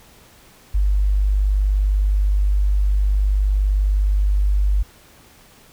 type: tone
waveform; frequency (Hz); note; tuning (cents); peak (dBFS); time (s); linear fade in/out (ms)
sine; 49.74; G1; +26; -14; 0.74-4.83; 10
effects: pink hiss -49 dBFS RMS until 5.72 s